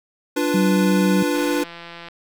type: chord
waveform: square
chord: B diminished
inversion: first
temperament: equal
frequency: 293.7 / 349.2 / 493.9 Hz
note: D4 / F4 / B4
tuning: 0 / 0 / 0 cents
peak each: -22 / -25 / -25 dBFS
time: 0.36-1.64 s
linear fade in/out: 10 ms
type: tone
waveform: sine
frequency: 189.4 Hz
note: F#3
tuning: 41 cents sharp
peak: -16 dBFS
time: 0.54-1.23 s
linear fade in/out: 5 ms
type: click train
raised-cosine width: 0.3 ms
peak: -21 dBFS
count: 126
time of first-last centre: 1.35-2.085 s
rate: 170 Hz
effects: none